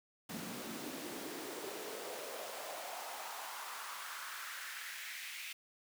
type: noise with high-pass filter sweep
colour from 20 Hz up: pink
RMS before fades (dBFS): -45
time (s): 0.29-5.53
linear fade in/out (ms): 5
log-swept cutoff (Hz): 200 to 2400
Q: 2.8
effects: none